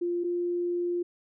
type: tone pair in turn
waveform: sine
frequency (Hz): 348.5 / 350.1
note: F4 / F4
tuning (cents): -4 / +4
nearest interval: unison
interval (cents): 8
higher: second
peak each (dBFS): -26 / -26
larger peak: neither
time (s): 0.01-0.24 / 0.24-1.03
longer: second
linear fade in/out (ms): 10
effects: none